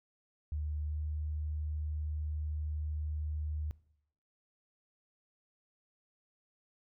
sine tone with pitch glide, 75.3 to 76.09 Hz, D2 to D#2, +44 to -38 cents, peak -33 dBFS, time 0.52-3.71 s, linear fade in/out 0 ms, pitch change +18 cents, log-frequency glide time 0.85-0.99 s, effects noise-tail reverb RT60 0.7 s tail -20 dB re dry

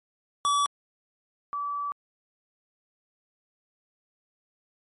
square / sine tone pair in turn, 1147 / 1152.6 Hz, D6 / D6, -41 / -33 cents, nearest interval unison, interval 8 cents, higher second, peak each -22 / -28 dBFS, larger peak first, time 0.45-0.66 / 1.53-1.92 s, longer second, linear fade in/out 0 ms, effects MP3 48 kbps

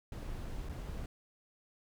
brown noise with dropouts, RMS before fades -41 dBFS, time 0.12-1.06 s, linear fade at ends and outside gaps 2 ms, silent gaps 0.689-0.694 s, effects none

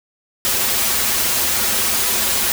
white noise with comb filter, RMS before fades -18 dBFS, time 0.45-2.52 s, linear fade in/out 0 ms, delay 6.7 ms, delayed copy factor -1, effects none

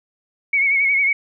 sine tone with vibrato, 2217 Hz, C#7, in tune, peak -14 dBFS, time 0.53-1.13 s, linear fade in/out 5 ms, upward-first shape triangle, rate 11 Hz, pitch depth 64 cents each way, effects none

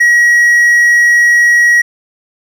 triangle tone, 1908 Hz, A#6, 40 cents sharp, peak -3 dBFS, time 0-1.82 s, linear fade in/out 10 ms, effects none

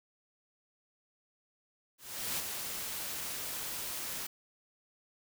white noise with ADSR envelope, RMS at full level -34 dBFS, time 1.98-4.27 s, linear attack 400 ms, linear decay 31 ms, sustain -5 dB, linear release 7 ms, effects none

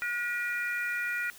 harmonic tone, 480.8 Hz, B4, 46 cents flat, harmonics 3 / 4 / 5, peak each -32 / -34 / -36 dBFS, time 0.02-1.3 s, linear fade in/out 0 ms, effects white hiss -51 dBFS RMS until 1.38 s

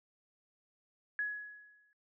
sine tone with exponential decay, 1682 Hz, G#6, 22 cents sharp, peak -30 dBFS, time 1.19-1.93 s, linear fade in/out 1 ms, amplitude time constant 160 ms, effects noise-tail reverb RT60 0.1 s tail -25 dB re dry

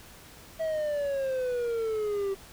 triangle exponential sweep, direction down, 651 to 386.2 Hz, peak -25 dBFS, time 0.59-2.35 s, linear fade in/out 20 ms, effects pink hiss -50 dBFS RMS until 2.52 s

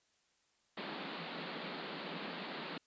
pink band-pass noise, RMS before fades -44 dBFS, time 0.77-2.78 s, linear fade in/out 5 ms, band 160 to 4500 Hz, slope 96 dB/octave, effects white hiss -75 dBFS RMS until 2.86 s + resampled to 16000 Hz

